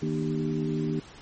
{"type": "harmonic tone with a mistuned harmonic", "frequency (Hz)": 78.5, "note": "D#2", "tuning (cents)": 16, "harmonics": [2, 3, 4, 5], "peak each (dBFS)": [-29, -31, -32, -33], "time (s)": [0.02, 1], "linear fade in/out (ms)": 5, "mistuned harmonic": 4, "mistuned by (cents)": -64, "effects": ["pink hiss -48 dBFS RMS until 1.21 s", "MP3 32 kbps"]}